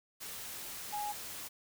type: tone in noise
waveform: sine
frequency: 830.6 Hz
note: G#5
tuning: in tune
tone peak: -35 dBFS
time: 0.92-1.13 s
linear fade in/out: 20 ms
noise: white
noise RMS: -44 dBFS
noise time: 0.2-1.49 s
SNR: +6 dB
effects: none